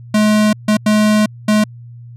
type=tone bursts at uneven times; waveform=square; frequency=212.7 Hz; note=G#3; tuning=42 cents sharp; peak=-10 dBFS; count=4; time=0.14-0.53 / 0.68-0.77 / 0.86-1.26 / 1.48-1.64 s; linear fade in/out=5 ms; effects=added 119 Hz sine -32 dBFS peak until 2.16 s + low-pass 11000 Hz 12 dB/octave